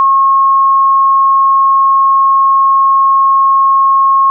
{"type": "tone", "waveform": "sine", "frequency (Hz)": 1085, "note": "C#6", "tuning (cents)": -37, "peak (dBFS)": -5, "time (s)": [0, 4.3], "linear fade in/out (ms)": 0, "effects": []}